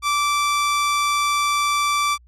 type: tone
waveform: sawtooth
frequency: 1166 Hz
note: D6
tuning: 13 cents flat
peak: -14 dBFS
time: 0.02-2.18 s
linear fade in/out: 50 ms
effects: added 60 Hz sine -48 dBFS peak until 2.27 s + low-pass 10000 Hz 12 dB/octave